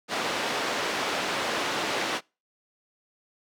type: band-pass noise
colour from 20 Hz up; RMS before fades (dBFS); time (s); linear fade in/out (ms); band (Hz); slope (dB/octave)
pink; -29; 0.08-2.21; 50; 370 to 4500; 12
effects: noise-tail reverb RT60 0.3 s tail -26 dB re dry